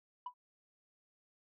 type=tone with exponential decay; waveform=sine; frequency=987.8 Hz; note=B5; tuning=in tune; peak=-34 dBFS; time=0.26-0.34 s; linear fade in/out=5 ms; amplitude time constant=16 ms; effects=tanh soft clip ceiling -36 dBFS